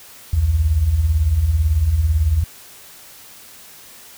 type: beating tone pair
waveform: sine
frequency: 62.5 / 80.5 Hz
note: B1 / E2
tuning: +21 / -41 cents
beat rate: 18 Hz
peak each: -21 / -14 dBFS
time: 0.33-2.44 s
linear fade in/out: 5 ms
effects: white hiss -42 dBFS RMS until 4.17 s